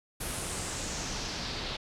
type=noise with low-pass filter sweep; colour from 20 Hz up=pink; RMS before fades=-36 dBFS; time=0.2-1.77 s; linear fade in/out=10 ms; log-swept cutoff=11000 to 3900 Hz; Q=2.8; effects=none